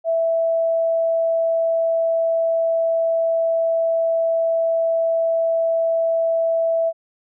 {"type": "tone", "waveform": "sine", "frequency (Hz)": 659.3, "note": "E5", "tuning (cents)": 0, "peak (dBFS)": -16, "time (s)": [0.04, 6.93], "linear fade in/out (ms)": 50, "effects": []}